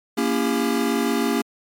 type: chord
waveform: square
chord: A# diminished seventh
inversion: none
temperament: just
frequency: 233.1 / 279.7 / 335.6 / 402.8 Hz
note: A#3 / C#4 / E4 / G4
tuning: 0 / +16 / +31 / +47 cents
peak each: -24 / -25 / -29 / -26 dBFS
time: 0.17-1.42 s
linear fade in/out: 10 ms
effects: MP3 64 kbps